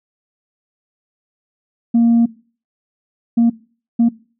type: tone bursts at uneven times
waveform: sine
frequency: 233.1 Hz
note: A#3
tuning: in tune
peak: -7 dBFS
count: 3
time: 1.94-2.26 / 3.37-3.5 / 3.99-4.09 s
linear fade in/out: 10 ms
effects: noise-tail reverb RT60 0.4 s tail -21 dB re dry + tanh soft clip ceiling -7 dBFS